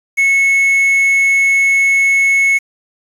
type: tone with quantisation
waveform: triangle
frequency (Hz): 2196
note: C#7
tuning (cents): -17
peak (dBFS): -7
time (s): 0.17-2.59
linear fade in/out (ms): 20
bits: 5
effects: resampled to 32000 Hz